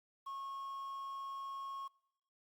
triangle tone with quantisation, 1092 Hz, C#6, 26 cents flat, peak -40 dBFS, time 0.26-1.88 s, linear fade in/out 10 ms, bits 11, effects noise-tail reverb RT60 0.9 s tail -24 dB re dry + Opus 48 kbps

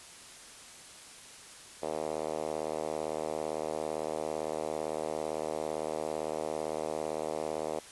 5% pulse tone with band-pass filter, 77.78 Hz, D#2, in tune, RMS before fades -35 dBFS, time 1.82-7.8 s, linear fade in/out 10 ms, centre 540 Hz, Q 1.8, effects white hiss -50 dBFS RMS until 7.91 s + resampled to 24000 Hz

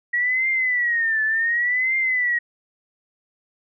sine tone with vibrato, 1914 Hz, A#6, 45 cents sharp, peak -18 dBFS, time 0.13-2.39 s, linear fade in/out 10 ms, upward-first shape triangle, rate 0.68 Hz, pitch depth 170 cents each way, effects none

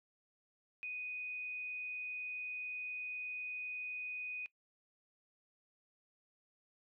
sine tone with frequency modulation, 2489 Hz, D#7, in tune, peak -40 dBFS, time 0.83-4.46 s, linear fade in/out 0 ms, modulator 67.7 Hz, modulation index 0.23, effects noise-tail reverb RT60 0.1 s tail -21 dB re dry

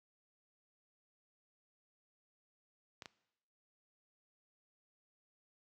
clicks, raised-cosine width 0.2 ms, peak -29 dBFS, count 2, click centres 3.022 / 3.058 s, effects noise-tail reverb RT60 0.9 s tail -20 dB re dry + high-pass 80 Hz 12 dB/octave

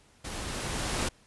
pink noise with level ramp, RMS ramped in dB -38 to -29 dBFS, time 0.24-1.09 s, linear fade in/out 10 ms, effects pink hiss -61 dBFS RMS until 1.26 s + resampled to 24000 Hz

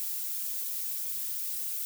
violet noise with flanger, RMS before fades -34 dBFS, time 0-1.85 s, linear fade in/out 0 ms, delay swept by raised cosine 1 to 6.6 ms, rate 2.8 Hz, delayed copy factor -0.85, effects none

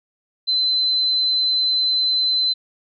sine tone, 4055 Hz, B7, 45 cents sharp, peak -16 dBFS, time 0.47-2.54 s, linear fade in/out 20 ms, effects none

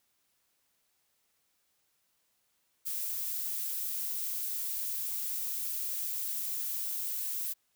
violet noise, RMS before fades -35 dBFS, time 2.85-7.54 s, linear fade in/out 20 ms, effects white hiss -75 dBFS RMS until 7.75 s

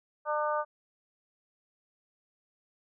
harmonic tone, 300 Hz, D4, 37 cents sharp, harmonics 2 / 3 / 4 / 5, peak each -31 / -33 / -32 / -39 dBFS, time 0.25-0.65 s, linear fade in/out 50 ms, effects none

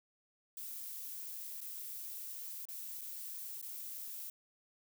violet noise with dropouts, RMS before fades -45 dBFS, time 0.57-4.3 s, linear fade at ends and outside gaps 2 ms, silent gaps 1.606-1.613 / 2.654-2.686 / 3.011-3.015 / 3.615-3.626 s, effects none

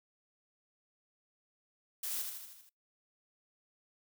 blue noise with echo, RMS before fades -38 dBFS, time 2.03-2.22 s, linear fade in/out 5 ms, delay 79 ms, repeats 6, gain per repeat -4 dB, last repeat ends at 2.694 s, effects noise-tail reverb RT60 0.2 s tail -26 dB re dry

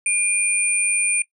sine tone pair together, 2412 / 9098 Hz, D7 / C#9, +46 / +44 cents, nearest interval octave + major seventh, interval 2298 cents, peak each -20 / -20 dBFS, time 0.06-1.22 s, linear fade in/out 2 ms, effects noise-tail reverb RT60 0.1 s tail -19 dB re dry

